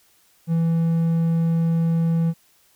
triangle tone, 165.5 Hz, E3, 7 cents sharp, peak -15 dBFS, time 0.47-2.34 s, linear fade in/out 50 ms, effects white hiss -59 dBFS RMS until 2.75 s

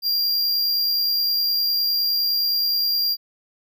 square tone with amplitude modulation, 4772 Hz, D8, 27 cents sharp, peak -18 dBFS, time 0.02-3.17 s, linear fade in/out 50 ms, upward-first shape sine, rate 69.7 Hz, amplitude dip 25%, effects none

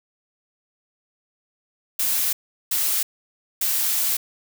blue noise bursts at uneven times, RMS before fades -22 dBFS, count 3, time 1.99-2.33 / 2.71-3.03 / 3.61-4.17 s, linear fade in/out 5 ms, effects none

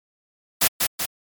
white noise with echo, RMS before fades -17 dBFS, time 0.61-0.68 s, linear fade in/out 10 ms, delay 190 ms, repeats 2, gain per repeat -4 dB, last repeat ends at 1.06 s, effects MP3 96 kbps

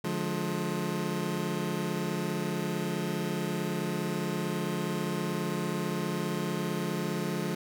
25% pulse chord, D diminished, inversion none, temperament just, 146.83 / 176.2 / 211.4 Hz, D3 / F3 / Ab3, 0 / +16 / +31 cents, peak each -32 / -29 / -31 dBFS, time 0.04-7.55 s, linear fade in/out 5 ms, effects none

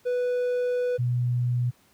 triangle / sine tone pair in turn, 493.9 / 122.55 Hz, B4 / B2, 0 / -13 cents, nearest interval 2 octaves, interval 2413 cents, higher first, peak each -21 dBFS, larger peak neither, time 0.05-0.98 / 0.98-1.71 s, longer first, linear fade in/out 20 ms, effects pink hiss -61 dBFS RMS until 1.93 s + high-pass 80 Hz 12 dB/octave

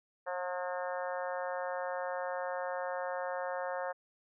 harmonic tone, 180 Hz, F#3, 47 cents flat, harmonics 3 / 4 / 5 / 6 / 7 / 8 / 9 / 10, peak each -37 / -41 / -42 / -45 / -47 / -48 / -46 / -49 dBFS, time 0.26-3.93 s, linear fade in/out 20 ms, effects none

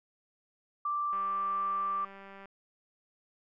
sine tone, 1174.7 Hz, D6, in tune, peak -29 dBFS, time 0.85-2.05 s, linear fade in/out 5 ms
click train, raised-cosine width 0.5 ms, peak -35 dBFS, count 261, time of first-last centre 1.13-2.457 s, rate 196 Hz
effects none

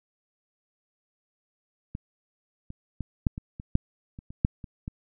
clicks, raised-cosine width 5 ms, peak -21 / -26 / -19 / -9 / -22 / -25 / -7 / -28 / -28 / -8 / -26 / -21 dBFS, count 12, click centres 1.951 / 2.704 / 3.007 / 3.268 / 3.379 / 3.599 / 3.754 / 4.189 / 4.305 / 4.449 / 4.642 / 4.879 s, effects none

